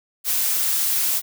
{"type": "noise", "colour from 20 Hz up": "blue", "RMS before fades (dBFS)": -21, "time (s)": [0.24, 1.22], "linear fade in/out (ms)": 50, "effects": []}